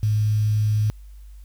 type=tone with quantisation; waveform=sine; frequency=106.7 Hz; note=G#2; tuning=47 cents sharp; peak=-17 dBFS; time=0.03-0.9 s; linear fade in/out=0 ms; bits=7; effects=added 50 Hz sine -39 dBFS peak until 1.44 s + white hiss -62 dBFS RMS until 1.44 s